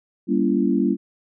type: chord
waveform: sine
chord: G diminished seventh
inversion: none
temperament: just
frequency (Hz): 196 / 235.2 / 282.2 / 338.7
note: G3 / Bb3 / Db4 / Fb4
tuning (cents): 0 / +16 / +31 / +47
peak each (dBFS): -22 / -22 / -22 / -23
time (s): 0.27-0.97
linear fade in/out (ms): 50
effects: none